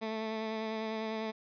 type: tone with vibrato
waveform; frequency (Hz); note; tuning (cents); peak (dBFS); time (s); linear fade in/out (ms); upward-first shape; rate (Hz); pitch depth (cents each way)
15% pulse; 220; A3; 0; -28; 0.01-1.32; 20; sine; 10; 17
effects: resampled to 11025 Hz